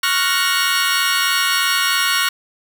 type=chord; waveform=20% pulse; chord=Gb major seventh; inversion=second; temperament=equal; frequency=1108.7 / 1396.9 / 1480 / 1864.7 Hz; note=Db6 / F6 / Gb6 / Bb6; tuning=0 / 0 / 0 / 0 cents; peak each=-16 dBFS; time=0.03-2.29 s; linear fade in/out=5 ms; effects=none